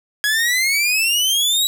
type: exponential sweep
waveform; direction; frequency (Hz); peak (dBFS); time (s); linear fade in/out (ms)
sawtooth; up; 1661.2 to 3900; -12; 0.24-1.67; 0
effects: none